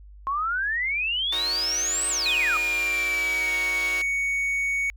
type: exponential two-way sweep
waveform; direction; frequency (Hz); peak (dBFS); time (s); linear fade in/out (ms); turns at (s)
sine; up then down; 1064 to 8420 to 1200; -23; 0.27-2.57; 0; 2.08
type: chord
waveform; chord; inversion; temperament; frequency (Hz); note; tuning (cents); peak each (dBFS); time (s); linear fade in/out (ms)
5% pulse; D# minor seventh; none; equal; 311.1 / 370 / 466.2 / 554.4; D#4 / F#4 / A#4 / C#5; 0 / 0 / 0 / 0; -27 / -26 / -28 / -28; 1.32-4.02; 5
type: tone with pitch glide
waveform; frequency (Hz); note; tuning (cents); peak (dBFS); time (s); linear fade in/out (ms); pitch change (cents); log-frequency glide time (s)
triangle; 2489 to 2230; D#7 to C#7; 0 to +10; -21; 2.26-4.9; 0; -190; 2.36-3.54
effects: added 50 Hz sine -43 dBFS peak until 4.96 s